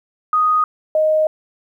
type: tone pair in turn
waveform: sine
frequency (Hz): 1244.5 / 622.2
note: D#6 / D#5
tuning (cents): 0 / 0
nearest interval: octave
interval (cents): 1200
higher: first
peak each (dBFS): -12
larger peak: neither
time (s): 0.33-0.64 / 0.95-1.27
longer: second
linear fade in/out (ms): 2
effects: 9-bit